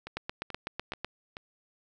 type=two click trains; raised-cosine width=0.3 ms; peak=-24 / -17 dBFS; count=4 / 8; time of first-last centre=0.07-1.369 / 0.17-1.046 s; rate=2.31 / 7.99 Hz; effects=none